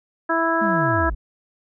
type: harmonic tone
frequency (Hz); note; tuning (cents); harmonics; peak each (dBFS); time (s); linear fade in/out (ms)
329.6; E4; 0; 1 / 2 / 3 / 4 / 5; -24 / -24 / -24 / -24 / -24; 0.29-1.1; 10
type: linear sweep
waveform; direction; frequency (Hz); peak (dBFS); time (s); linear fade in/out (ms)
triangle; down; 220.5 to 42.74; -21; 0.61-1.15; 10
effects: none